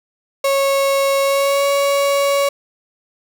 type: tone with pitch glide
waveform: 35% pulse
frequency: 550 to 560.6 Hz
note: C#5 to C#5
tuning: -14 to +19 cents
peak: -12 dBFS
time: 0.44-2.49 s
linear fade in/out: 5 ms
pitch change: +33 cents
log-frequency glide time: 1.22-1.67 s
effects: 9-bit